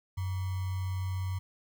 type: tone with sample-and-hold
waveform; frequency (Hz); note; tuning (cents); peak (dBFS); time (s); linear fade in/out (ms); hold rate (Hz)
sine; 93.4; F#2; +17; -30; 0.17-1.39; 10; 1050
effects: none